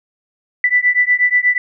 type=beating tone pair; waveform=sine; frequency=1975.5 / 1983.8 Hz; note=B6 / B6; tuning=0 / +7 cents; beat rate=8.3 Hz; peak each=-14 dBFS; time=0.64-1.58 s; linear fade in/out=2 ms; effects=none